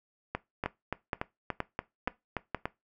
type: two click trains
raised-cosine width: 0.5 ms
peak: -16 / -15 dBFS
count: 9 / 5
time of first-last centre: 0.35-2.655 / 0.66-2.547 s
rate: 3.47 / 2.12 Hz
effects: noise-tail reverb RT60 0.2 s tail -19 dB re dry